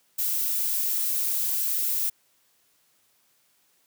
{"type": "noise", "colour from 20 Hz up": "violet", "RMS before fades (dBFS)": -26, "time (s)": [0.18, 2.1], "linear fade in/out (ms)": 10, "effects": ["white hiss -66 dBFS RMS until 3.86 s", "high-pass 80 Hz 12 dB/octave"]}